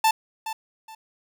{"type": "tone with echo", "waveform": "45% pulse", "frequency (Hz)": 884, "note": "A5", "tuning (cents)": 8, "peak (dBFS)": -16, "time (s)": [0.04, 0.11], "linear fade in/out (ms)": 5, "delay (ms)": 420, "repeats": 2, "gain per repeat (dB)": -12, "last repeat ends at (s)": 0.95, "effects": []}